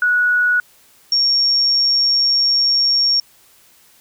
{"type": "tone pair in turn", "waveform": "sine", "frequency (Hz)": [1465, 5531], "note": ["F#6", "F8"], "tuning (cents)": [-18, -18], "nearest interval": "octave + major seventh", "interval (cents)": 2300, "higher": "second", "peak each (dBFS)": -12, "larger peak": "neither", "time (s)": [[0.02, 0.6], [1.12, 3.2]], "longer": "second", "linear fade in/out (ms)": 2, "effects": ["white hiss -51 dBFS RMS until 4 s"]}